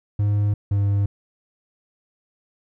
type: tone pair in turn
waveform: triangle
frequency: 103 / 100.53 Hz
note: G#2 / G2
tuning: -14 / +44 cents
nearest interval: unison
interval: 42 cents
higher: first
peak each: -15 dBFS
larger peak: neither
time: 0.19-0.54 / 0.71-1.06 s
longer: neither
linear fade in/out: 5 ms
effects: none